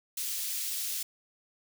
white high-pass noise, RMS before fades -34 dBFS, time 0.17-1.03 s, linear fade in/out 5 ms, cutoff 3300 Hz, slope 12 dB/octave, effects none

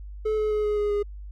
triangle tone with pitch steps, 431.8 / 427.6 / 423.4 / 419.3 / 415.2 / 411.1 Hz, A4 / A4 / G#4 / G#4 / G#4 / G#4, -33 / -49 / +33 / +17 / 0 / -18 cents, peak -20 dBFS, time 0.25-1.03 s, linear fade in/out 10 ms, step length 130 ms, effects added 50 Hz sine -36 dBFS peak until 1.31 s

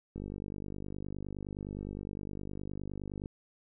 click train, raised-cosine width 3 ms, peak -27 dBFS, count 155, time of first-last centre 0.16-3.259 s, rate 49.7 Hz, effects none

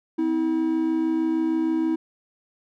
triangle tone pair together, 255.6 / 322 Hz, C4 / E4, -40 / -41 cents, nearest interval major third, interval 399 cents, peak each -26 / -19 dBFS, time 0.18-1.96 s, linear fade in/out 10 ms, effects none

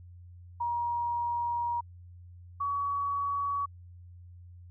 sine tone pair in turn, 950 / 1129.7 Hz, A#5 / C#6, +33 / +32 cents, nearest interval minor third, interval 299 cents, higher second, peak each -28 dBFS, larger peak neither, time 0.6-1.81 / 2.6-3.66 s, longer first, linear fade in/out 10 ms, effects added 88 Hz sine -47 dBFS peak until 4.7 s

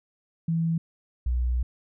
sine tone pair in turn, 164.81 / 61.27 Hz, E3 / B1, 0 / -13 cents, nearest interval octave + perfect fourth, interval 1713 cents, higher first, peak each -22 dBFS, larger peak neither, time 0.48-0.78 / 1.26-1.63 s, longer second, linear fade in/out 5 ms, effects none

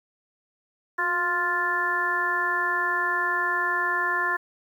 harmonic tone with a mistuned harmonic, 350 Hz, F4, 4 cents sharp, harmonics 1 / 2 / 3 / 4 / 5, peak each -35 / -36 / -27 / -30 / -25 dBFS, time 0.98-4.37 s, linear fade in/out 10 ms, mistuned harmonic 1, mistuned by +53 cents, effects 9-bit

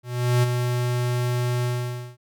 square tone with ADSR envelope, 122.8 Hz, B2, 9 cents flat, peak -16 dBFS, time 0.03-2.17 s, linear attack 400 ms, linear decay 20 ms, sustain -6 dB, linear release 530 ms, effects none

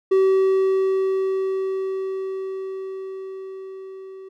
triangle tone with level ramp, 382.5 Hz, G4, 42 cents flat, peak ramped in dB -11 to -34 dBFS, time 0.11-4.29 s, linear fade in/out 10 ms, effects none

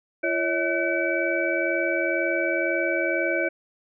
sine tone cluster, 340.9 / 558 / 640 / 1517 / 2291 Hz, F4 / C#5 / D#5 / F#6 / D7, -42 / +11 / +49 / +43 / -44 cents, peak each -28 dBFS, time 0.23-3.49 s, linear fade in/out 10 ms, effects none

